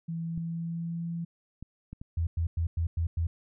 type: tone with pitch glide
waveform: sine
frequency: 165.6 to 168.59 Hz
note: E3 to E3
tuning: +8 to +39 cents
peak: -31 dBFS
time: 0.08-1.25 s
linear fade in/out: 10 ms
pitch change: +31 cents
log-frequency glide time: 0.23-1.04 s
type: clicks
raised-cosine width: 5 ms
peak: -28 dBFS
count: 4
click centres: 0.377 / 1.626 / 1.93 / 2.015 s
type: tone bursts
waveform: sine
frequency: 83.3 Hz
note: E2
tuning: 19 cents sharp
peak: -25 dBFS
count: 6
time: 2.17-3.27 s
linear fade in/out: 5 ms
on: 100 ms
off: 100 ms
effects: none